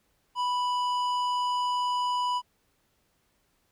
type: tone with tanh clipping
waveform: sine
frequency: 987.8 Hz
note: B5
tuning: in tune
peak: -27 dBFS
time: 0.35-2.42 s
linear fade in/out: 50 ms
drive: 12 dB
effects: pink hiss -71 dBFS RMS until 3.71 s